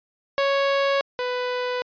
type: tone pair in turn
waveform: sawtooth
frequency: 554.4 / 497.1 Hz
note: C#5 / B4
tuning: 0 / +11 cents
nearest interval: major second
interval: 189 cents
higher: first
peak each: -15 / -20 dBFS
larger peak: first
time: 0.38-1.01 / 1.19-1.82 s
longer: neither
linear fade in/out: 0 ms
effects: resampled to 11025 Hz